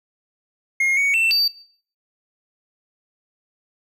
triangle tone with pitch steps, 2142 / 2235 / 2682 / 4622 Hz, C7 / C#7 / E7 / D8, +40 / +14 / +29 / -28 cents, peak -14 dBFS, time 0.8-1.48 s, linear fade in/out 5 ms, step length 170 ms, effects noise-tail reverb RT60 0.5 s tail -18 dB re dry

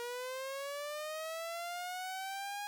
sawtooth linear sweep, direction up, 474.5 to 825 Hz, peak -35 dBFS, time 0-2.67 s, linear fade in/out 0 ms, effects none

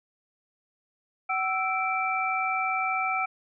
sine tone cluster, 757 / 1321 / 2334 Hz, F#5 / E6 / D7, +39 / +3 / -11 cents, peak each -29 dBFS, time 1.29-3.26 s, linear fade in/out 10 ms, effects none

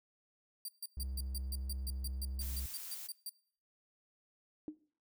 5% pulse tone bursts, 4705 Hz, D8, 2 cents sharp, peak -33 dBFS, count 16, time 0.65-3.294 s, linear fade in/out 2 ms, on 34 ms, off 140 ms
triangle tone, 65.41 Hz, C2, in tune, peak -36 dBFS, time 0.97-2.66 s, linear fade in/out 0 ms
blue noise, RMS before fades -46 dBFS, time 2.4-3.08 s, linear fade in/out 20 ms
sine tone with exponential decay, 305.1 Hz, D#4, 34 cents flat, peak -35 dBFS, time 4.68-4.77 s, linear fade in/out 1 ms, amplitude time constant 19 ms
effects noise-tail reverb RT60 0.5 s tail -20 dB re dry

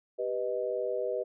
sine chord, G augmented, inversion none, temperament equal, 392 / 493.9 / 622.3 Hz, G4 / B4 / D#5, 0 / 0 / 0 cents, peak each -35 / -32 / -34 dBFS, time 0.18-1.24 s, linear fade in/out 20 ms, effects none

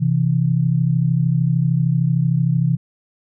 sine tone pair together, 130.81 / 164 Hz, C3 / E3, 0 / -9 cents, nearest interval major third, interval 391 cents, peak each -17 dBFS, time 0-2.77 s, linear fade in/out 20 ms, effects none

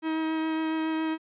45% pulse tone with vibrato, 318.2 Hz, D#4, 39 cents sharp, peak -26 dBFS, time 0.02-1.18 s, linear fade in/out 50 ms, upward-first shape triangle, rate 7.2 Hz, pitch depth 11 cents each way, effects resampled to 8000 Hz

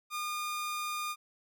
sawtooth tone, 1215 Hz, D#6, 42 cents flat, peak -30 dBFS, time 0.1-1.16 s, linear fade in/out 50 ms, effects none

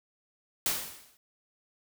white noise with exponential decay, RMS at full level -26 dBFS, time 0.66-1.17 s, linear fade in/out 1 ms, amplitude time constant 110 ms, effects none

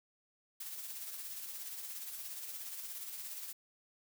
blue noise with tremolo, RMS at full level -43 dBFS, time 0.6-3.53 s, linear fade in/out 5 ms, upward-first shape sine, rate 17 Hz, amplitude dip 40%, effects none

